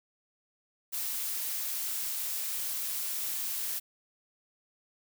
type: noise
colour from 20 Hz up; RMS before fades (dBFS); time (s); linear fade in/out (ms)
blue; -34; 0.92-3.8; 20
effects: none